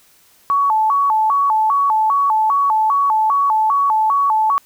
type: tone with vibrato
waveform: sine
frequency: 989 Hz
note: B5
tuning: 2 cents sharp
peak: -12 dBFS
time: 0.5-4.58 s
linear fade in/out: 0 ms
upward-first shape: square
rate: 2.5 Hz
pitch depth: 220 cents each way
effects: white hiss -52 dBFS RMS until 4.65 s